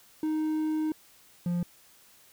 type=tone pair in turn; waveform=triangle; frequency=311.1 / 174.6 Hz; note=D#4 / F3; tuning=0 / 0 cents; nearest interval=minor seventh; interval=1000 cents; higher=first; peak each=-24 dBFS; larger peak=neither; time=0.23-0.92 / 1.46-1.63 s; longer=first; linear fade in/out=2 ms; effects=white hiss -58 dBFS RMS until 2.32 s